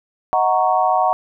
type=chord; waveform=sine; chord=D# minor seventh; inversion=none; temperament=equal with one note detuned; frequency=626.6 / 740 / 932.3 / 1108.7 Hz; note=D#5 / F#5 / A#5 / C#6; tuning=+12 / 0 / 0 / 0 cents; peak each=-22 / -16 / -20 / -21 dBFS; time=0.33-1.13 s; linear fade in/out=0 ms; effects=none

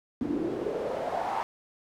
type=noise with band-pass filter sweep; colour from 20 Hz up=pink; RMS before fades=-31 dBFS; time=0.21-1.43 s; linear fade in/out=0 ms; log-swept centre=260 to 920 Hz; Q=4.7; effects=none

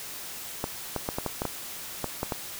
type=clicks; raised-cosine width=1 ms; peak=-14 dBFS; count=10; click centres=0.641 / 0.963 / 1.089 / 1.185 / 1.263 / 1.419 / 1.453 / 2.043 / 2.231 / 2.322 s; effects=white hiss -39 dBFS RMS until 2.59 s

